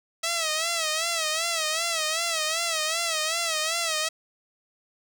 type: tone with vibrato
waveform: 5% pulse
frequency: 649 Hz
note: E5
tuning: 27 cents flat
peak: -13 dBFS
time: 0.23-4.09 s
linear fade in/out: 10 ms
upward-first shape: sine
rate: 2.6 Hz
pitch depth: 92 cents each way
effects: none